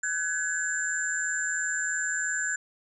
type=tone cluster; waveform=sine; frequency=1512 / 1675 / 7260 Hz; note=F#6 / G#6 / A#8; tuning=+37 / +14 / -47 cents; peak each=-31 dBFS; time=0.03-2.56 s; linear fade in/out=5 ms; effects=none